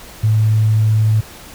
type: tone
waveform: sine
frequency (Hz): 108.8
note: A2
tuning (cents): -19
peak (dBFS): -10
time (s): 0.23-1.21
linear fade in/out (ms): 10
effects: pink hiss -37 dBFS RMS until 1.54 s